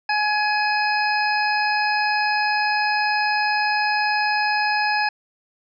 harmonic tone, 841 Hz, G#5, 22 cents sharp, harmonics 1 / 2 / 3 / 5 / 6, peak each -21 / -23 / -26 / -35 / -29 dBFS, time 0.09-5.09 s, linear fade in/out 5 ms, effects none

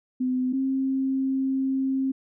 sine tone pair in turn, 254.7 / 266.5 Hz, C4 / C4, -46 / +32 cents, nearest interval minor second, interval 78 cents, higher second, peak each -22 dBFS, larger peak neither, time 0.2-0.53 / 0.53-2.12 s, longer second, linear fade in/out 10 ms, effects none

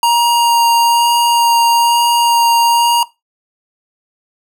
square tone with vibrato, 940 Hz, A#5, 14 cents sharp, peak -9 dBFS, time 0.03-3.03 s, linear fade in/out 2 ms, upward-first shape sine, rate 1.1 Hz, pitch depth 10 cents each way, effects noise-tail reverb RT60 0.2 s tail -17 dB re dry

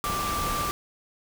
sine tone in noise, 1176 Hz, D6, 2 cents sharp, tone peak -28 dBFS, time 0.04-0.71 s, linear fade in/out 0 ms, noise pink, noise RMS -31 dBFS, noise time 0.04-0.71 s, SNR 0 dB, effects none

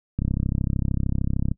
click train, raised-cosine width 5 ms, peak -11 dBFS, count 45, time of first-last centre 0.19-1.515 s, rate 33.2 Hz, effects noise-tail reverb RT60 0.1 s tail -22 dB re dry

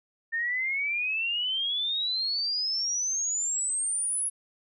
sine exponential sweep, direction up, 1804 to 10590 Hz, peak -26 dBFS, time 0.32-4.3 s, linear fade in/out 20 ms, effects none

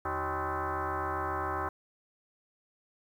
sine tone with frequency modulation, 149.7 Hz, D3, 33 cents sharp, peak -30 dBFS, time 0.05-1.69 s, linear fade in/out 5 ms, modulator 232 Hz, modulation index 5.8, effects 10-bit

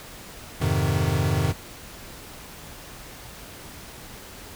square chord, F minor seventh, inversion none, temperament equal, 87.31 / 103.83 / 130.81 / 155.56 Hz, F2 / Ab2 / C3 / Eb3, 0 / 0 / 0 / 0 cents, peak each -27 dBFS, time 0.6-1.53 s, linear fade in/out 20 ms, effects pink hiss -42 dBFS RMS until 4.55 s

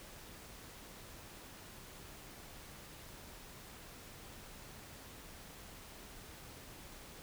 silence, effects pink hiss -53 dBFS RMS until 7.22 s

